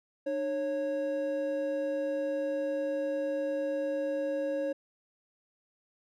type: tone pair together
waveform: triangle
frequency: 301.5 / 550 Hz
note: D4 / C#5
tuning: +46 / -14 cents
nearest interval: minor seventh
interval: 1040 cents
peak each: -34 / -28 dBFS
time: 0.26-4.73 s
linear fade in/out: 10 ms
effects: none